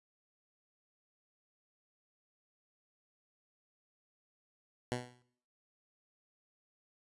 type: tone with exponential decay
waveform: 10% pulse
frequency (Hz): 123.47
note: B2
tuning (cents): 0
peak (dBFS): -23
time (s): 4.92-5.22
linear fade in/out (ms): 0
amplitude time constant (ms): 65
effects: noise-tail reverb RT60 0.6 s tail -18 dB re dry + resampled to 24000 Hz